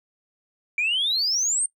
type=exponential sweep; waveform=sine; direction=up; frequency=2315 to 8900 Hz; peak=-19 dBFS; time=0.78-1.66 s; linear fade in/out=2 ms; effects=noise-tail reverb RT60 0.1 s tail -23 dB re dry + tanh soft clip ceiling -17 dBFS